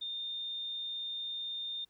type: tone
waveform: sine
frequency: 3629 Hz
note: A#7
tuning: 47 cents flat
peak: -36 dBFS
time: 0.01-1.85 s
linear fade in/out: 10 ms
effects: pink hiss -74 dBFS RMS until 1.89 s